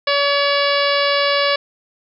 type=harmonic tone; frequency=568 Hz; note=C#5; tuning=42 cents sharp; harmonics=1 / 2 / 3 / 4 / 5 / 6 / 7 / 8 / 9; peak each=-18 / -21 / -23 / -24 / -25 / -26 / -26 / -27 / -28 dBFS; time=0.07-1.56 s; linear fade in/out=5 ms; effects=none